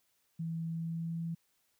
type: tone with pitch glide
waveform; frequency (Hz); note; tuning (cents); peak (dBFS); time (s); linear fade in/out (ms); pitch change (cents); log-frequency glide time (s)
sine; 164.3 to 166.4; E3 to E3; -5 to +17; -34; 0.39-1.35; 10; +22; 0.67-1.23
effects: white hiss -75 dBFS RMS until 1.79 s